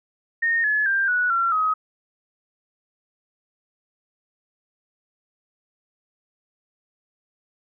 sine tone with pitch steps, 1842 / 1708.7 / 1585.1 / 1470.5 / 1364.1 / 1265.4 Hz, A#6 / G#6 / G6 / F#6 / F6 / D#6, -21 / +49 / +19 / -11 / -41 / +29 cents, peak -18 dBFS, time 0.42-1.74 s, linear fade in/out 10 ms, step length 220 ms, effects none

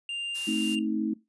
triangle tone, 2794 Hz, F7, in tune, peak -29 dBFS, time 0.09-0.79 s, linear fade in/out 2 ms
blue noise, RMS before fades -37 dBFS, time 0.34-0.76 s, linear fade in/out 20 ms
sine chord, A diminished, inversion none, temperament just, 220 / 264 / 316.8 Hz, A3 / C4 / Eb4, 0 / +16 / +31 cents, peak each -29 / -33 / -29 dBFS, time 0.47-1.14 s, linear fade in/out 10 ms
effects noise-tail reverb RT60 0.2 s tail -18 dB re dry + resampled to 24000 Hz

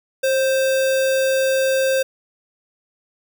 sine tone with sample-and-hold, 532 Hz, C5, 29 cents sharp, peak -15 dBFS, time 0.23-2.03 s, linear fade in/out 10 ms, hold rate 2100 Hz, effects none

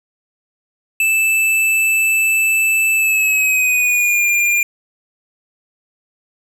square tone with pitch glide, 2636 to 2403 Hz, E7 to D7, -1 to +39 cents, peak -13 dBFS, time 1-4.63 s, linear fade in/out 2 ms, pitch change -160 cents, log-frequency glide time 2.95-4.26 s, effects none

